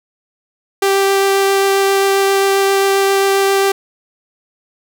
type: tone with vibrato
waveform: sawtooth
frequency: 392 Hz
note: G4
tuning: in tune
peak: -7 dBFS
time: 0.82-3.72 s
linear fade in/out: 5 ms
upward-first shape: triangle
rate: 7.5 Hz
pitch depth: 8 cents each way
effects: none